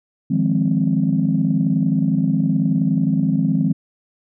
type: chord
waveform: sine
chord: F minor seventh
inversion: third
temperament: equal with one note detuned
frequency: 155.56 / 174.61 / 206 / 261.6 Hz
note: Eb3 / F3 / Ab3 / C4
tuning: 0 / 0 / -14 / 0 cents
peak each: -20 dBFS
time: 0.3-3.73 s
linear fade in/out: 10 ms
effects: tanh soft clip ceiling -6 dBFS